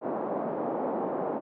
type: band-pass noise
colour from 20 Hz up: white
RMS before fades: -31 dBFS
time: 0.01-1.41 s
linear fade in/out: 50 ms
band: 200 to 800 Hz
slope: 24 dB/octave
effects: none